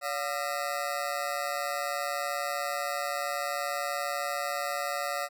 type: ring-modulated tone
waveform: 20% pulse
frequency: 643 Hz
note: E5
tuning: 43 cents flat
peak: -22 dBFS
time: 0.01-5.29 s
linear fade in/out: 50 ms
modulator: 70.3 Hz
effects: none